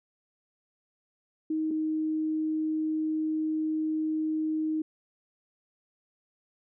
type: tone pair in turn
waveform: sine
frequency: 314.1 / 312.7 Hz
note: D#4 / D#4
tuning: +16 / +9 cents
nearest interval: unison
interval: 7 cents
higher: first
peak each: -26 dBFS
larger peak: neither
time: 1.5-1.71 / 1.71-4.82 s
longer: second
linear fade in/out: 5 ms
effects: none